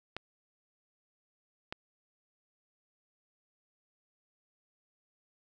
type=clicks; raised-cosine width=0.3 ms; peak=-21 dBFS; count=2; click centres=0.166 / 1.725 s; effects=none